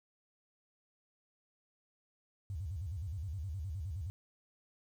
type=tone with vibrato; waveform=sine; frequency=85.9 Hz; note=F2; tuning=28 cents flat; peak=-37 dBFS; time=2.5-4.1 s; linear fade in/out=0 ms; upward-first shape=square; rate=9.6 Hz; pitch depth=240 cents each way; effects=11-bit